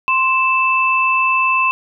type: tone pair together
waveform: sine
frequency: 1046.5 / 2641 Hz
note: C6 / E7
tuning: 0 / +3 cents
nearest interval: octave + major third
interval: 1603 cents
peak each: -15 dBFS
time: 0.08-1.71 s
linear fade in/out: 0 ms
effects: none